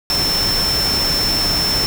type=tone in noise; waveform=sine; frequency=5350 Hz; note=E8; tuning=25 cents sharp; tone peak=-16 dBFS; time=0.1-1.86 s; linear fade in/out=0 ms; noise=pink; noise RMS=-22 dBFS; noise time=0.1-1.86 s; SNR=+3 dB; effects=none